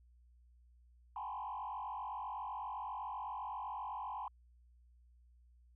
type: tone with frequency modulation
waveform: sine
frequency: 917 Hz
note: A#5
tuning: 29 cents flat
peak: -39 dBFS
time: 1.16-4.28 s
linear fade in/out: 2 ms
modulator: 47.8 Hz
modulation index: 2.9
effects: tanh soft clip ceiling -35 dBFS + added 60 Hz sine -62 dBFS peak until 5.75 s